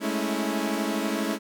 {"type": "chord", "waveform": "sawtooth", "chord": "A major seventh", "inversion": "third", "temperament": "equal with one note detuned", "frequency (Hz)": [207.7, 220, 277.2, 326], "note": ["G#3", "A3", "C#4", "E4"], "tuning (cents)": [0, 0, 0, -19], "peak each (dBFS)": -27, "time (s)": [0, 1.39], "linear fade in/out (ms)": 50, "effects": []}